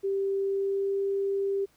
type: tone with pitch glide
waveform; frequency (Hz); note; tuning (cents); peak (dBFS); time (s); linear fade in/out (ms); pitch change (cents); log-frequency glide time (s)
sine; 392 to 394.5; G4 to G4; 0 to +11; -25; 0.03-1.66; 20; +11; 0.39-1
effects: pink hiss -65 dBFS RMS until 1.76 s